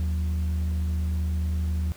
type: tone pair together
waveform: sine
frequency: 77.78 / 183.24 Hz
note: D#2 / F#3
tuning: 0 / -17 cents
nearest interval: octave + minor third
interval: 1483 cents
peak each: -22 / -33 dBFS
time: 0-1.92 s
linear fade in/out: 0 ms
effects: tanh soft clip ceiling -20 dBFS + pink hiss -49 dBFS RMS until 1.96 s